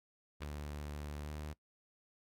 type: tone with pitch glide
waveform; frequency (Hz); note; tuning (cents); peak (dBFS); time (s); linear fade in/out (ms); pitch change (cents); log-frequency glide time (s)
sawtooth; 73.7 to 75.38; D2 to D2; +7 to +46; -38; 0.4-1.54; 20; +39; 1.22-1.32
type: clicks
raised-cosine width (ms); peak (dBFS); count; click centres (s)
0.3; -30; 2; 0.422 / 0.433
effects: noise-tail reverb RT60 0.1 s tail -20 dB re dry